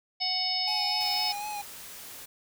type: harmonic tone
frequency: 740 Hz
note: F#5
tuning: in tune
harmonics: 1 / 3 / 4 / 5 / 6 / 7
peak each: -35 / -38 / -38 / -38 / -36 / -28 dBFS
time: 0.2-1.33 s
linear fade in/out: 20 ms
type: tone with vibrato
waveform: square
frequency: 830.6 Hz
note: G#5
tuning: in tune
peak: -34 dBFS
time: 0.67-1.62 s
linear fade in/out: 10 ms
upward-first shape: sine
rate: 4 Hz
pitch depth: 32 cents each way
type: noise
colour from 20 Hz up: white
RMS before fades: -44 dBFS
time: 1-2.26 s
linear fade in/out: 10 ms
effects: none